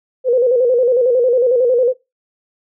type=tone with vibrato; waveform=sine; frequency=493.9 Hz; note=B4; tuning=in tune; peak=-10 dBFS; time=0.24-1.94 s; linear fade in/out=50 ms; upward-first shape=square; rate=11 Hz; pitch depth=71 cents each way; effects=noise-tail reverb RT60 0.2 s tail -18 dB re dry